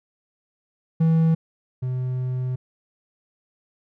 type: tone pair in turn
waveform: triangle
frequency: 162.4 / 127.38 Hz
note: E3 / C3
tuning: -26 / -46 cents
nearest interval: major third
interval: 420 cents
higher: first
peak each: -13 / -21 dBFS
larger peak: first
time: 1-1.35 / 1.82-2.56 s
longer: second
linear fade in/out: 10 ms
effects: none